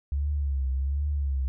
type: tone with vibrato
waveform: sine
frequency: 69.3 Hz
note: C#2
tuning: in tune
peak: -24 dBFS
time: 0.12-1.48 s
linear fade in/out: 0 ms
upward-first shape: triangle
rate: 1.3 Hz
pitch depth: 110 cents each way
effects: none